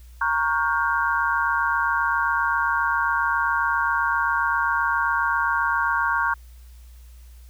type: chord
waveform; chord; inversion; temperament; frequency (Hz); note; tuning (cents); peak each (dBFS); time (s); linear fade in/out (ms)
sine; G half-diminished seventh; first; equal with one note detuned; 932.3 / 1108.7 / 1420.5 / 1568; Bb5 / Db6 / F6 / G6; 0 / 0 / +29 / 0; -25; 0.21-6.34; 5
effects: added 60 Hz sine -42 dBFS peak until 7.49 s + white hiss -58 dBFS RMS until 7.49 s